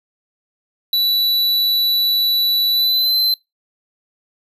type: tone with pitch glide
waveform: square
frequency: 3951 to 4076 Hz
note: B7 to C8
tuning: 0 to -46 cents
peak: -14 dBFS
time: 0.93-3.34 s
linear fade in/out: 2 ms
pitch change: +54 cents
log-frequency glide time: 2.71-3.18 s
effects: noise-tail reverb RT60 0.2 s tail -25 dB re dry